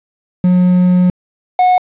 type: tone pair in turn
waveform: triangle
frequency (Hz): 180.6 / 730.8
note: F#3 / F#5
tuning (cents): -42 / -22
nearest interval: 2 octaves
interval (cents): 2420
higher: second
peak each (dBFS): -5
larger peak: neither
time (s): 0.44-1.1 / 1.59-1.78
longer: first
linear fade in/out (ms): 2
effects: resampled to 8000 Hz + 7-bit